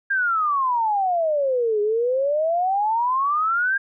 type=exponential two-way sweep; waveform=sine; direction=down then up; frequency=1621 to 410 to 1621 Hz; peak=-18 dBFS; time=0.1-3.78 s; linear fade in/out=10 ms; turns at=1.81 s; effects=none